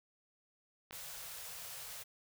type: clicks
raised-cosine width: 0.3 ms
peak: -33 dBFS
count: 2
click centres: 0.909 / 0.929 s
type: band-stop noise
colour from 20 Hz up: white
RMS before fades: -47 dBFS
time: 0.92-2.04 s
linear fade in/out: 20 ms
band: 180 to 440 Hz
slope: 96 dB/octave
effects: none